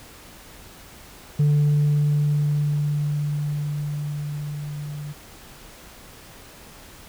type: tone with level ramp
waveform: sine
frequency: 147.2 Hz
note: D3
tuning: 4 cents sharp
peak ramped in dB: -12 to -30 dBFS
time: 1.39-5.13 s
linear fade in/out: 10 ms
effects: tanh soft clip ceiling -14 dBFS + pink hiss -45 dBFS RMS until 7.08 s